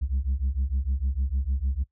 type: beating tone pair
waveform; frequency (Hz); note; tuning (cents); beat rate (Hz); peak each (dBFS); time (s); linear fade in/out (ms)
sine; 63.6 / 70.2; C2 / C#2; -48 / +22; 6.6; -25; 0.01-1.84; 20
effects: noise-tail reverb RT60 0.1 s tail -20 dB re dry + tanh soft clip ceiling -20 dBFS